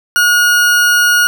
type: tone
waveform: 40% pulse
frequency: 1440 Hz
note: F#6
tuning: 47 cents flat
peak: -7 dBFS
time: 0.16-1.27 s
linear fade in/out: 0 ms
effects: 8-bit